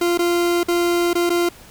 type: tone with dropouts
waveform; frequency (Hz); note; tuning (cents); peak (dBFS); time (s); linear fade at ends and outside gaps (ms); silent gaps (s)
40% pulse; 346.8; F4; -12; -15; 0.01-1.49; 5; 0.176-0.19 / 0.633-0.683 / 1.133-1.152 / 1.295-1.301
effects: pink hiss -44 dBFS RMS until 1.7 s